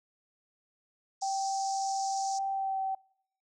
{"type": "band-pass noise", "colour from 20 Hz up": "white", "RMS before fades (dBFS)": -42, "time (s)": [1.21, 2.39], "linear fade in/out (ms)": 10, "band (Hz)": [4900, 7000], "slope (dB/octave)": 48}
{"type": "tone with pitch glide", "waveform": "sine", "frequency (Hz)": [780, 769.3], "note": ["G5", "G5"], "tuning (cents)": [-9, -33], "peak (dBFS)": -29, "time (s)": [1.22, 2.95], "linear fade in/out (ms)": 5, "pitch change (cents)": -24, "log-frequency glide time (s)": [2.51, 2.8]}
{"effects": ["noise-tail reverb RT60 0.7 s tail -26 dB re dry"]}